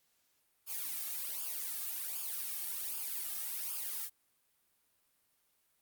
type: noise with flanger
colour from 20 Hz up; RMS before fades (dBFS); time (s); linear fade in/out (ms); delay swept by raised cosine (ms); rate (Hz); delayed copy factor
blue; -39; 0.66-4.1; 50; 0.5 to 2.1; 1.3; -0.75
effects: white hiss -75 dBFS RMS until 5.81 s + Opus 48 kbps